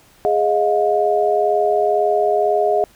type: tone cluster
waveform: sine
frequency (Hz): 414.3 / 630 / 712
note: G#4 / D#5 / F5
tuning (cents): -4 / +21 / +33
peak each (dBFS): -18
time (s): 0.25-2.84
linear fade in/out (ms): 0
effects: pink hiss -51 dBFS RMS until 2.95 s